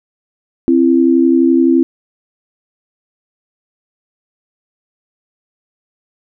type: tone pair together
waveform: sine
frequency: 263.4 / 335.1 Hz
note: C4 / E4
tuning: +12 / +29 cents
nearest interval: major third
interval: 417 cents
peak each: -10 dBFS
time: 0.68-1.83 s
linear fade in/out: 0 ms
effects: none